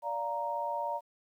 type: chord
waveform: sine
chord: Bb major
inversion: first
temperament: just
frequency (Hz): 582.7 / 699.2 / 932.3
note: D5 / F5 / Bb5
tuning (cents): -14 / +2 / 0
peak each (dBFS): -37 / -39 / -33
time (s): 0.02-1.01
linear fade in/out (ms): 50
effects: 11-bit